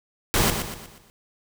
pink noise with echo, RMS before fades -20 dBFS, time 0.34-0.5 s, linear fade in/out 0 ms, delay 120 ms, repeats 5, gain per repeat -7 dB, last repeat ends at 1.1 s, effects none

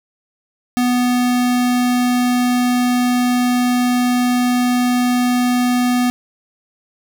square tone, 246.9 Hz, B3, in tune, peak -14 dBFS, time 0.77-6.1 s, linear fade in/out 0 ms, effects none

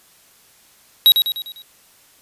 square tone with echo, 3840 Hz, B7, 49 cents flat, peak -7 dBFS, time 1.06-1.12 s, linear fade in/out 0 ms, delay 100 ms, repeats 5, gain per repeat -6 dB, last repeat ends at 1.62 s, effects white hiss -52 dBFS RMS until 2.21 s + resampled to 32000 Hz

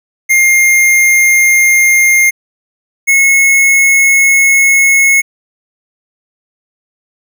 square tone pair in turn, 2120 / 2181 Hz, C7 / C#7, +22 / -29 cents, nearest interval unison, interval 49 cents, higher second, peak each -6 dBFS, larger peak neither, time 0.29-2.31 / 3.07-5.22 s, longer second, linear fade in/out 20 ms, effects none

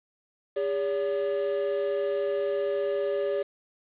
triangle tone pair together, 404.8 / 570 Hz, G#4 / C#5, -44 / +48 cents, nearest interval tritone, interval 592 cents, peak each -26 dBFS, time 0.56-3.43 s, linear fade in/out 10 ms, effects resampled to 8000 Hz + 8-bit

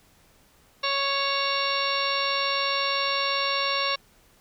harmonic tone with a mistuned harmonic, 554.4 Hz, C#5, in tune, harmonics 1 / 2 / 3 / 4 / 5 / 6 / 7 / 8 / 10, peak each -32 / -28 / -35 / -33 / -31 / -35 / -32 / -33 / -34 dBFS, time 0.83-3.96 s, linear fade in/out 10 ms, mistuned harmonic 6, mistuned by +110 cents, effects pink hiss -59 dBFS RMS until 4.4 s

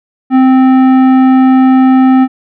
sine tone with tanh clipping, 260.7 Hz, C4, 6 cents flat, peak -5 dBFS, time 0.3-2.28 s, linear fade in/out 50 ms, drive 13 dB, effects none

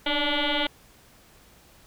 sine tone with frequency modulation, 1446 Hz, F#6, 40 cents flat, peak -22 dBFS, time 0.06-0.67 s, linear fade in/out 5 ms, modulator 291 Hz, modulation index 7.3, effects pink hiss -55 dBFS RMS until 1.86 s

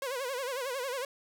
sawtooth tone with vibrato, 519 Hz, C5, 14 cents flat, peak -29 dBFS, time 0.02-1.05 s, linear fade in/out 2 ms, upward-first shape sine, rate 11 Hz, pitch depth 130 cents each way, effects none

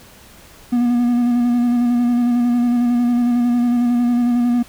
triangle tone with vibrato, 241.4 Hz, B3, 39 cents flat, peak -11 dBFS, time 0.72-4.63 s, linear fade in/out 10 ms, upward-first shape square, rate 11 Hz, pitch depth 20 cents each way, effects pink hiss -44 dBFS RMS until 4.68 s

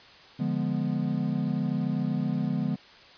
triangle chord, D diminished seventh, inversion none, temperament equal, 146.83 / 174.61 / 207.7 / 246.9 Hz, D3 / F3 / Ab3 / Cb4, 0 / 0 / 0 / 0 cents, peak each -29 dBFS, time 0.39-2.76 s, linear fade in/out 10 ms, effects white hiss -51 dBFS RMS until 3.17 s + resampled to 11025 Hz

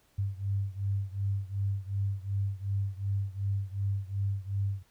sine beating tone pair, 98 / 100.7 Hz, G2 / G2, 0 / +47 cents, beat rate 2.7 Hz, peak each -31 / -33 dBFS, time 0.18-4.83 s, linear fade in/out 10 ms, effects pink hiss -67 dBFS RMS until 4.9 s

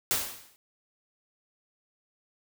white noise with exponential decay, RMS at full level -24 dBFS, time 0.11-0.56 s, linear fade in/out 0 ms, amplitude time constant 97 ms, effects none

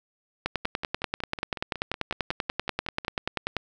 two click trains, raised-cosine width 0.3 ms, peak -19 / -10 dBFS, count 14 / 33, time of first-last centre 0.65-3.049 / 0.46-3.567 s, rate 5.42 / 10.3 Hz, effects none

